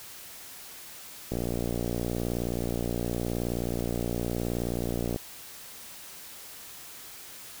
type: click train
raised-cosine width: 2 ms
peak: -17 dBFS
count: 228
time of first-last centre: 1.32-5.161 s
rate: 59.1 Hz
effects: white hiss -45 dBFS RMS until 7.6 s